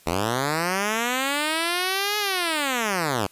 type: linear two-way sweep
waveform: 5% pulse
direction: up then down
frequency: 77.78 to 423.1 to 90.1 Hz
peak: -11 dBFS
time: 0.06-3.27 s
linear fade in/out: 10 ms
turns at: 2.18 s
effects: white hiss -54 dBFS RMS until 3.31 s + resampled to 32000 Hz